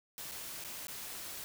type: noise with dropouts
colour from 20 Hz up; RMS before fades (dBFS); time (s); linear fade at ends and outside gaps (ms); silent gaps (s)
white; -44; 0.18-1.44; 0; 0.313-0.318 / 0.639-0.647 / 0.87-0.882
effects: none